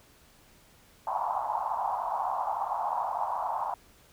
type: band-pass noise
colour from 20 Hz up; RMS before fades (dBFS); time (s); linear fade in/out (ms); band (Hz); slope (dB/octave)
white; -31; 1.07-3.74; 2; 730 to 1000; 48
effects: pink hiss -59 dBFS RMS until 4.12 s